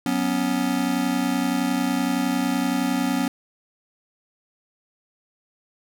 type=chord; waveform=square; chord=F# suspended fourth; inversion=none; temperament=just; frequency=185 / 246.7 / 277.5 Hz; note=F#3 / B3 / C#4; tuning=0 / -2 / +2 cents; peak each=-29 / -25 / -25 dBFS; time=0.06-3.28 s; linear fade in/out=2 ms; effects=none